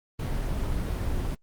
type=noise; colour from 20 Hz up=brown; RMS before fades=-28 dBFS; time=0.19-1.35 s; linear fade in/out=5 ms; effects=Opus 24 kbps